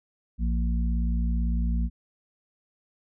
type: harmonic tone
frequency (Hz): 57.9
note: A#1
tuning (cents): -11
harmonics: 1 / 3 / 4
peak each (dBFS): -23 / -32 / -34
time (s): 0.38-1.9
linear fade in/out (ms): 50
effects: none